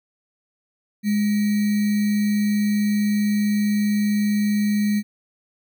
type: tone with sample-and-hold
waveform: sine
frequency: 207.7 Hz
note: G#3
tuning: in tune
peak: -17 dBFS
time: 1.03-5.03 s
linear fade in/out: 50 ms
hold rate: 2100 Hz
effects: none